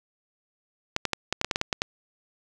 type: clicks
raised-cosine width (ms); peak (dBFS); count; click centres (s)
0.2; -7; 11; 0.964 / 1.053 / 1.133 / 1.326 / 1.414 / 1.446 / 1.512 / 1.559 / 1.614 / 1.728 / 1.819
effects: none